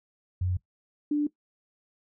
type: tone pair in turn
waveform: sine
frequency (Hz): 91 / 294.8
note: F#2 / D4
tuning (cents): -28 / +7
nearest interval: octave + minor sixth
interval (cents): 2035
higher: second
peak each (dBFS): -25 / -22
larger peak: second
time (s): 0.41-0.57 / 1.11-1.27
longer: neither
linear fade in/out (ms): 5
effects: noise-tail reverb RT60 0.1 s tail -18 dB re dry